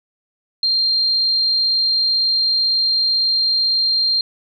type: tone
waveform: sine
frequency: 4186 Hz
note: C8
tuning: in tune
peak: -14 dBFS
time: 0.63-4.21 s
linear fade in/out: 2 ms
effects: none